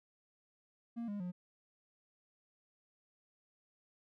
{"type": "tone with pitch steps", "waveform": "triangle", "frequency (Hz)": [233.5, 204.5, 179.02], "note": ["A#3", "G#3", "F3"], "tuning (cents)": [3, -26, 43], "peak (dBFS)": -36, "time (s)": [0.96, 1.32], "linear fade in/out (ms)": 20, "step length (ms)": 120, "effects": []}